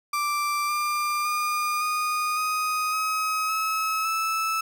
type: tone with pitch steps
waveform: 35% pulse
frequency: 1174.7 / 1193.2 / 1211.9 / 1231 / 1250.3 / 1270 / 1289.9 / 1310.2 Hz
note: D6 / D6 / D#6 / D#6 / D#6 / D#6 / E6 / E6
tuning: 0 / +27 / -46 / -19 / +8 / +35 / -38 / -11 cents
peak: -22 dBFS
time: 0.13-4.61 s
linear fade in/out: 5 ms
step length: 560 ms
effects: none